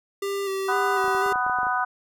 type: tone with vibrato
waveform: square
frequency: 392 Hz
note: G4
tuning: in tune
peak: -26 dBFS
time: 0.22-1.33 s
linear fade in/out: 5 ms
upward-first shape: square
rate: 2 Hz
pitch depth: 23 cents each way
type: harmonic tone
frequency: 248.5 Hz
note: B3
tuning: 11 cents sharp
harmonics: 3 / 4 / 5 / 6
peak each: -27 / -27 / -27 / -27 dBFS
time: 0.68-1.85 s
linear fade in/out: 10 ms
type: clicks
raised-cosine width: 1 ms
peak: -24 dBFS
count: 11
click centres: 1.043 / 1.08 / 1.149 / 1.262 / 1.322 / 1.358 / 1.465 / 1.497 / 1.587 / 1.632 / 1.668 s
effects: none